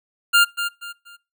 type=tone with echo; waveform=25% pulse; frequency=1400 Hz; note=F6; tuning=4 cents sharp; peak=-8 dBFS; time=0.33-0.45 s; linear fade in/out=20 ms; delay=240 ms; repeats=3; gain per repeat=-10 dB; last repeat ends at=1.17 s; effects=noise-tail reverb RT60 0.3 s tail -23 dB re dry